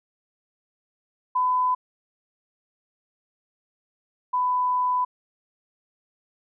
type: tone pair in turn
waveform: sine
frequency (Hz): 1005 / 998.1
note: B5 / B5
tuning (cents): +30 / +18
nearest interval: unison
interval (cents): 12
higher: first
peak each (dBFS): -19 / -20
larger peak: first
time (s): 1.35-1.75 / 4.33-5.05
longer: second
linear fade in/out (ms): 10
effects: none